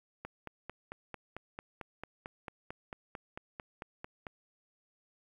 click train, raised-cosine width 0.5 ms, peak -26 dBFS, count 19, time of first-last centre 0.25-4.268 s, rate 4.48 Hz, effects 10-bit

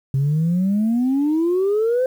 sine exponential sweep, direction up, 132.3 to 523.3 Hz, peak -14 dBFS, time 0.14-2.06 s, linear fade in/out 2 ms, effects tanh soft clip ceiling -13 dBFS + 8-bit

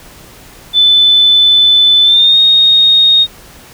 sine tone with pitch glide, 3509 to 3718 Hz, A7 to A#7, -5 to -5 cents, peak -4 dBFS, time 0.73-3.27 s, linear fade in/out 50 ms, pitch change +100 cents, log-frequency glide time 2.03-2.38 s, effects pink hiss -37 dBFS RMS until 3.73 s

